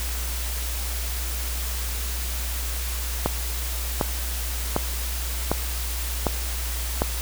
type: click train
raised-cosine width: 1 ms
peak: -6 dBFS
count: 6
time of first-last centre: 3.26-7.019 s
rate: 1.33 Hz
effects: added 60 Hz sine -27 dBFS peak until 7.21 s + white hiss -32 dBFS RMS until 7.21 s